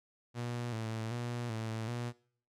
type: tone with vibrato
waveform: sawtooth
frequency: 115.9 Hz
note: A#2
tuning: 10 cents flat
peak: -32 dBFS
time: 0.34-2.13 s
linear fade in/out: 50 ms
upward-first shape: square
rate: 1.3 Hz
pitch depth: 65 cents each way
effects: noise-tail reverb RT60 0.5 s tail -20 dB re dry + low-pass 9000 Hz 12 dB/octave